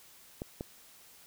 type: clicks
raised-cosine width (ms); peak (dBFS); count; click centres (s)
2; -23; 2; 0.419 / 0.609
effects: white hiss -57 dBFS RMS until 1.26 s